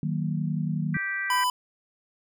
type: chord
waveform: sine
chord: D# minor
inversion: none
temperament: just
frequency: 155.56 / 186.68 / 233.3 Hz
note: D#3 / F#3 / A#3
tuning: 0 / +16 / +2 cents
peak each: -27 / -30 / -33 dBFS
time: 0.03-0.97 s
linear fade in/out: 2 ms
type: harmonic tone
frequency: 391.7 Hz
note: G4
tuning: 1 cent flat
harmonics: 3 / 4 / 5 / 6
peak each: -42 / -30 / -30 / -40 dBFS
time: 0.94-1.44 s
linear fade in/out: 5 ms
type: tone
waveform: square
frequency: 997 Hz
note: B5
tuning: 16 cents sharp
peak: -23 dBFS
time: 1.3-1.5 s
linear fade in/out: 2 ms
effects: none